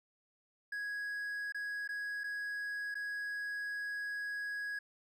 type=tone with dropouts; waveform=triangle; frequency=1661.2 Hz; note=G#6; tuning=in tune; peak=-35 dBFS; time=0.72-4.79 s; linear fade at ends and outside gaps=5 ms; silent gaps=1.523-1.545 / 1.877-1.889 / 2.236-2.24 / 2.944-2.952 s; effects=none